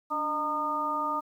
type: harmonic tone with a mistuned harmonic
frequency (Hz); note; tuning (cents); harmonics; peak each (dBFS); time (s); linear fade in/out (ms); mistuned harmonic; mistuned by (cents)
305.3; D#4; -33; 1 / 2 / 3 / 4; -38 / -38 / -32 / -29; 0.1-1.21; 20; 1; -82
effects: 10-bit